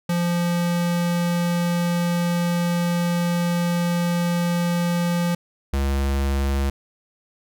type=tone pair in turn; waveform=square; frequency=173.3 / 68.77 Hz; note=F3 / C#2; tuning=-13 / -13 cents; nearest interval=octave + major third; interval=1600 cents; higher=first; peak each=-20 dBFS; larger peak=neither; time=0.09-5.35 / 5.73-6.7 s; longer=first; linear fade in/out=5 ms; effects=none